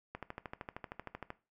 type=click train; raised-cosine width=0.5 ms; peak=-26 dBFS; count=16; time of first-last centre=0.15-1.304 s; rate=13 Hz; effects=noise-tail reverb RT60 0.3 s tail -17 dB re dry